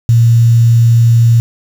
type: tone with quantisation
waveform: sine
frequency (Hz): 116.54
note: A#2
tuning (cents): 0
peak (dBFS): -4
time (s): 0.09-1.4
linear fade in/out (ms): 0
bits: 5
effects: none